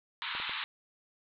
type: band-pass noise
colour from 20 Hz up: white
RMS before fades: -37 dBFS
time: 0.22-0.64 s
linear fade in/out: 0 ms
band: 880 to 4000 Hz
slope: 96 dB/octave
type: clicks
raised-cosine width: 0.5 ms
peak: -27 dBFS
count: 3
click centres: 0.351 / 0.4 / 0.495 s
effects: none